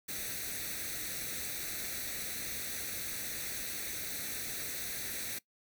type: noise with comb filter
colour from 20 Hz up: white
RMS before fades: -39 dBFS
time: 0.08-5.39 s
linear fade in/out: 10 ms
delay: 0.49 ms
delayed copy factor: +0.7
effects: noise-tail reverb RT60 0.1 s tail -20 dB re dry